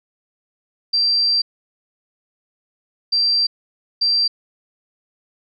sine tone bursts at uneven times, 4708 Hz, D8, 3 cents sharp, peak -14 dBFS, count 3, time 0.93-1.42 / 3.12-3.47 / 4.01-4.28 s, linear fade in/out 10 ms, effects none

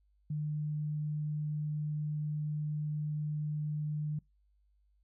sine tone, 150.7 Hz, D3, 45 cents sharp, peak -32 dBFS, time 0.3-4.19 s, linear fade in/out 5 ms, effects noise-tail reverb RT60 0.2 s tail -25 dB re dry + added 50 Hz sine -67 dBFS peak until 5.03 s

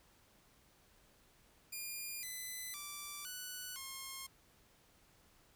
5% pulse tone with pitch steps, 2416 / 2011 / 1168 / 1484 / 1072 Hz, D7 / B6 / D6 / F#6 / C6, +48 / +31 / -10 / +5 / +42 cents, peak -33 dBFS, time 1.72-4.27 s, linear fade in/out 10 ms, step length 510 ms, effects pink hiss -68 dBFS RMS until 5.55 s

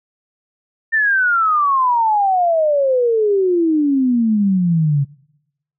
sine exponential sweep, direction down, 1814 to 137.3 Hz, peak -12 dBFS, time 0.92-5.05 s, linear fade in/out 20 ms, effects noise-tail reverb RT60 0.9 s tail -25 dB re dry

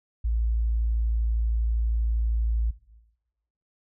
sine tone, 56.3 Hz, A1, 40 cents sharp, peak -22 dBFS, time 0.24-2.71 s, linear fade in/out 10 ms, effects noise-tail reverb RT60 1.0 s tail -17 dB re dry

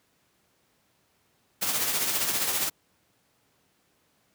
white noise with tremolo, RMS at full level -25 dBFS, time 1.61-2.7 s, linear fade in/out 20 ms, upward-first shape triangle, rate 15 Hz, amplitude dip 50%, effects pink hiss -68 dBFS RMS until 4.34 s + high-pass 100 Hz 12 dB/octave

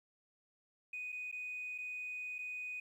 sine tone with dropouts, 2489 Hz, D#7, in tune, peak -39 dBFS, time 0.93-2.8 s, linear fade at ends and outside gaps 5 ms, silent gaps 1.121-1.125 / 1.315-1.325 / 1.78-1.784 / 2.384-2.388 s, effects tanh soft clip ceiling -36 dBFS + 12-bit

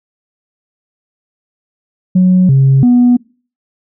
sine tone with pitch steps, 183.7 / 135.2 / 244.8 Hz, F#3 / C#3 / B3, -12 / -43 / -15 cents, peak -3 dBFS, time 2.15-3.17 s, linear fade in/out 10 ms, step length 340 ms, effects noise-tail reverb RT60 0.4 s tail -25 dB re dry + tanh soft clip ceiling -2 dBFS

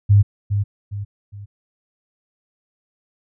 sine tone with echo, 101.5 Hz, G#2, 39 cents flat, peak -8 dBFS, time 0.09-0.23 s, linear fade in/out 20 ms, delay 410 ms, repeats 3, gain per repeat -8 dB, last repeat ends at 1.46 s, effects none

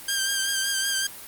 10% pulse tone with vibrato, 1587 Hz, G6, 21 cents sharp, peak -14 dBFS, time 0.08-1.07 s, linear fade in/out 5 ms, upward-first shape sine, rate 5.3 Hz, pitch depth 29 cents each way, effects white hiss -41 dBFS RMS until 1.27 s + Opus 32 kbps

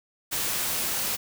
white noise, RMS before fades -28 dBFS, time 0.31-1.17 s, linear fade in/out 20 ms, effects none

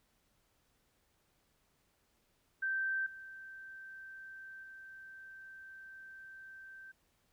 sine tone with level steps, 1559 Hz, G6, 10 cents flat, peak -32 / -47 / -49 dBFS, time 2.62-6.92 s, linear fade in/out 10 ms, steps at 3.06 / 4.63 s, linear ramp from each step 5 ms, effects pink hiss -75 dBFS RMS until 7.32 s

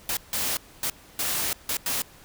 white noise bursts at uneven times, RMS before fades -27 dBFS, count 6, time 0.09-0.17 / 0.33-0.57 / 0.83-0.9 / 1.19-1.53 / 1.69-1.77 / 1.86-2.02 s, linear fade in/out 2 ms, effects pink hiss -51 dBFS RMS until 2.24 s

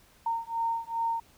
sine beating tone pair, 917 / 919.5 Hz, A#5 / A#5, -29 / -24 cents, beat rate 2.5 Hz, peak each -31 dBFS, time 0.26-1.2 s, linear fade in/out 5 ms, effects pink hiss -60 dBFS RMS until 1.37 s

